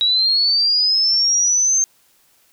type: linear sweep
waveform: sine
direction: up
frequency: 3843 to 6360 Hz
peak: -13 dBFS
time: 0.01-1.84 s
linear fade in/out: 0 ms
effects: white hiss -57 dBFS RMS until 2.52 s